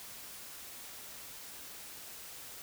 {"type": "silence", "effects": ["white hiss -48 dBFS RMS until 2.62 s"]}